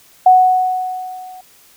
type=tone with level ramp; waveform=sine; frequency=740 Hz; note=F#5; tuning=in tune; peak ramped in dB=-3 to -33 dBFS; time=0.26-1.41 s; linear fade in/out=5 ms; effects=white hiss -48 dBFS RMS until 1.76 s